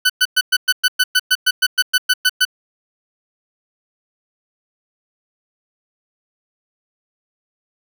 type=tone bursts; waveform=20% pulse; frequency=1497 Hz; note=F#6; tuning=20 cents sharp; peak=-6 dBFS; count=16; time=0.05-2.452 s; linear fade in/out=10 ms; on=47 ms; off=110 ms; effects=none